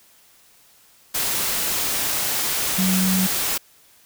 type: tone in noise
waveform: sine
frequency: 187.1 Hz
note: F#3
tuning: 20 cents sharp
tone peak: -18 dBFS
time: 2.78-3.27 s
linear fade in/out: 10 ms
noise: white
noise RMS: -23 dBFS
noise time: 1.14-3.58 s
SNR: +2 dB
effects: white hiss -54 dBFS RMS until 4.05 s